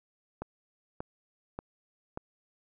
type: click train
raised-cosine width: 1 ms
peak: -22 dBFS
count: 4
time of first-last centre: 0.42-2.174 s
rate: 1.71 Hz
effects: none